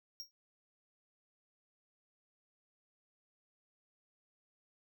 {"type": "tone with exponential decay", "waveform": "square", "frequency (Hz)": 5588, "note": "F8", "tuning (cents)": 0, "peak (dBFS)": -39, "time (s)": [0.2, 0.31], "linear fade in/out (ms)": 0, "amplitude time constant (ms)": 23, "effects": []}